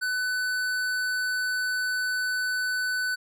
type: tone with hard clipping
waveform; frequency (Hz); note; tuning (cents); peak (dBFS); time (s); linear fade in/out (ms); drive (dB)
sine; 1500; F#6; +23; -27; 0.01-3.16; 20; 14
effects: none